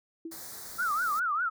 sine tone with exponential decay, 328.3 Hz, E4, 7 cents flat, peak -33 dBFS, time 0.25-0.44 s, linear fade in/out 5 ms, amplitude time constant 41 ms
white band-stop noise, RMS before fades -43 dBFS, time 0.31-1.2 s, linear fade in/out 10 ms, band 2000 to 3900 Hz, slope 48 dB/octave
sine tone with vibrato, 1318.5 Hz, E6, in tune, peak -26 dBFS, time 0.78-1.5 s, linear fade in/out 20 ms, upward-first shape triangle, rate 5 Hz, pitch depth 240 cents each way
effects none

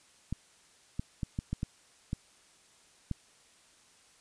clicks, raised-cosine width 5 ms, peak -20 dBFS, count 8, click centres 0.326 / 0.995 / 1.232 / 1.389 / 1.53 / 1.631 / 2.131 / 3.113 s, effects white hiss -62 dBFS RMS until 4.2 s + resampled to 22050 Hz

